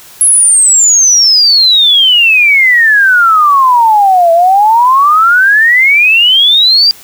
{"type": "exponential two-way sweep", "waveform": "sine", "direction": "down then up", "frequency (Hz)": [11000, 659, 4813], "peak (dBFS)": -3, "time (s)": [0.21, 6.91], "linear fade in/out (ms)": 0, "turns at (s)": 4.32, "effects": ["white hiss -35 dBFS RMS until 7.03 s"]}